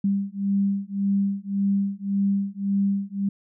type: beating tone pair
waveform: sine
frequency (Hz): 197.4 / 199.2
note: G3 / G3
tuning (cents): +12 / +28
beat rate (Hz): 1.8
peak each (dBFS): -24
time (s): 0.04-3.29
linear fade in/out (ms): 5
effects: none